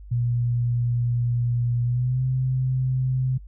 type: tone with pitch glide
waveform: sine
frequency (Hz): 120 to 129.36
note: B2 to C3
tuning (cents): -49 to -19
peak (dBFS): -20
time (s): 0.11-3.38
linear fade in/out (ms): 10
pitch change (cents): +130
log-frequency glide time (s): 1.83-2.22
effects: noise-tail reverb RT60 0.1 s tail -26 dB re dry + added 50 Hz sine -39 dBFS peak until 3.47 s